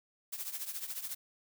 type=noise with tremolo; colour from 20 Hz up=blue; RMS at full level=-37 dBFS; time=0.32-1.15 s; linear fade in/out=10 ms; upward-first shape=triangle; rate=14 Hz; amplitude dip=80%; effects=none